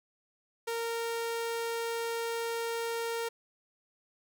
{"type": "tone", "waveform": "sawtooth", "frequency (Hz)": 462.1, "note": "A#4", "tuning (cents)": -15, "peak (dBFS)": -28, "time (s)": [0.67, 3.29], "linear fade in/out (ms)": 10, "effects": []}